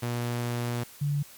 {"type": "tone pair in turn", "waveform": ["sawtooth", "sine"], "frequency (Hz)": [120, 144.3], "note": ["B2", "D3"], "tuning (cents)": [-49, -30], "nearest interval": "minor third", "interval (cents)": 319, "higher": "second", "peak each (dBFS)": -24, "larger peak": "neither", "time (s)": [[0.02, 0.84], [1.01, 1.23]], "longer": "first", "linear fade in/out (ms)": 10, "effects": ["white hiss -50 dBFS RMS until 1.37 s", "MP3 96 kbps"]}